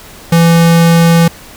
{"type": "tone", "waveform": "square", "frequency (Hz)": 167.5, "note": "E3", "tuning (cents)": 28, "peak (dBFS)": -5, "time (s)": [0.32, 1.28], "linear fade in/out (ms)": 5, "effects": ["pink hiss -34 dBFS RMS until 1.56 s"]}